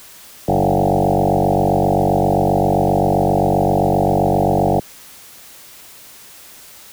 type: tone with frequency modulation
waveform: sine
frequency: 439.3 Hz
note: A4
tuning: 3 cents flat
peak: -12 dBFS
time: 0.48-4.8 s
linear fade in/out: 5 ms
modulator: 47.6 Hz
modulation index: 7.4
effects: white hiss -41 dBFS RMS until 6.92 s